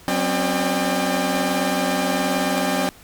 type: tone cluster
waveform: sawtooth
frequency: 185 / 256.6 / 275.4 / 600 / 797 Hz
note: F#3 / C4 / C#4 / D5 / G5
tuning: 0 / -34 / -11 / +37 / +28 cents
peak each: -22 dBFS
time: 0.08-2.89 s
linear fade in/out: 0 ms
effects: pink hiss -47 dBFS RMS until 3.03 s